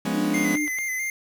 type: chord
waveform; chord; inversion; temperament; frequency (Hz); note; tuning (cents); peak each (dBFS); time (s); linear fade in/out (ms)
40% pulse; C# dominant seventh; first; equal; 174.61 / 207.7 / 246.9 / 277.2; E#3 / G#3 / B3 / C#4; 0 / 0 / 0 / 0; -30 / -26 / -29 / -30; 0.05-0.56; 5
type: tone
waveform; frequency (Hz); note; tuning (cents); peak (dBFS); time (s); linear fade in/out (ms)
sine; 299; D4; +31; -24; 0.12-0.69; 50
type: click train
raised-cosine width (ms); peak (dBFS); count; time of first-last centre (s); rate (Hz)
0.3; -24; 7; 0.14-0.787; 9.28
type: tone with vibrato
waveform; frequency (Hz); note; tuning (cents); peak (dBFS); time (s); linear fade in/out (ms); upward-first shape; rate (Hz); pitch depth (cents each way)
square; 2068; C7; -21; -26; 0.34-1.1; 2; square; 4.6; 31
effects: 8-bit